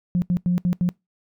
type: tone bursts at uneven times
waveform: sine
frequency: 177.5 Hz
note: F3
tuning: 28 cents sharp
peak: -16 dBFS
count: 5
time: 0.15-0.22 / 0.3-0.37 / 0.46-0.58 / 0.65-0.73 / 0.81-0.89 s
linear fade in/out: 0 ms
effects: noise-tail reverb RT60 0.2 s tail -25 dB re dry + tanh soft clip ceiling -12 dBFS